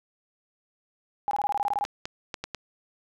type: tone bursts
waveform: sine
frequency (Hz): 816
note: G#5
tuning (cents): -31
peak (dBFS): -23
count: 11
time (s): 1.28-1.841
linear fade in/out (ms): 0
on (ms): 31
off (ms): 22
type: clicks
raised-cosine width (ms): 0.2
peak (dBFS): -15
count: 5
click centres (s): 1.851 / 2.055 / 2.342 / 2.44 / 2.547
effects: none